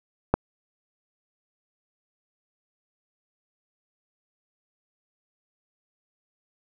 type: click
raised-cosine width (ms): 1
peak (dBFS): -4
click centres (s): 0.34
effects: none